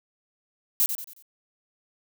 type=noise with echo; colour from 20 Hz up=violet; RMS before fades=-21 dBFS; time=0.8-0.86 s; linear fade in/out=0 ms; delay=91 ms; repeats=4; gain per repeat=-8 dB; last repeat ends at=1.224 s; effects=none